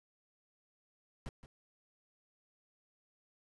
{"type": "noise with echo", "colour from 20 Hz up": "brown", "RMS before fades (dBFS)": -42, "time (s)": [1.26, 1.29], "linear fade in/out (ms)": 0, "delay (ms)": 170, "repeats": 1, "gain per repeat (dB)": -12, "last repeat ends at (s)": 1.46, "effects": ["resampled to 24000 Hz"]}